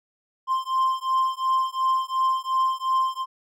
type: beating tone pair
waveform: triangle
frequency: 1046.5 / 1049.3 Hz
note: C6 / C6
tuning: 0 / +5 cents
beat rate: 2.8 Hz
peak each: -22 dBFS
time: 0.47-3.26 s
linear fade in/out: 50 ms
effects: none